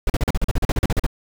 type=noise bursts; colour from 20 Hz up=brown; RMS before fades=-17 dBFS; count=15; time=0.07-1.065 s; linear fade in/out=2 ms; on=29 ms; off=40 ms; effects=none